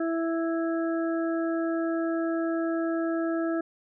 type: harmonic tone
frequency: 330 Hz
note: E4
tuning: 2 cents sharp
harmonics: 1 / 2 / 4 / 5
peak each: -26 / -32 / -38 / -40 dBFS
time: 0-3.61 s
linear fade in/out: 5 ms
effects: none